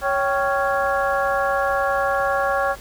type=harmonic tone with a mistuned harmonic; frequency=277.6 Hz; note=C#4; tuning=3 cents sharp; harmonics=2 / 3 / 4 / 5 / 6; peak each=-22 / -24 / -25 / -26 / -27 dBFS; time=0.01-2.76 s; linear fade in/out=50 ms; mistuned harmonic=3; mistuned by=-110 cents; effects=added 50 Hz sine -42 dBFS peak until 2.8 s + pink hiss -42 dBFS RMS until 2.8 s